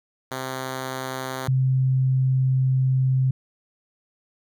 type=tone pair in turn; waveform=5% pulse / sine; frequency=130.81 / 130.81 Hz; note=C3 / C3; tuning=0 / 0 cents; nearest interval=unison; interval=0 cents; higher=neither; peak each=-17 dBFS; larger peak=neither; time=0.31-1.48 / 1.48-3.31 s; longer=second; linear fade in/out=5 ms; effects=none